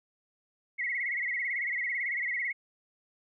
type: tone with vibrato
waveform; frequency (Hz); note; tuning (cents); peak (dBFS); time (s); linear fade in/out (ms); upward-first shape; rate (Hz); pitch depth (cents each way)
sine; 2052; C7; -34; -29; 0.78-2.53; 20; sine; 18; 130
effects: none